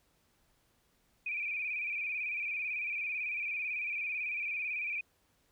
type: tone with vibrato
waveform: sine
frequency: 2417 Hz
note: D7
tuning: 49 cents sharp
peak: -33 dBFS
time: 1.26-5.01 s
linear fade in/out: 5 ms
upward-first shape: square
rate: 18 Hz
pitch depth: 52 cents each way
effects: pink hiss -72 dBFS RMS until 5.51 s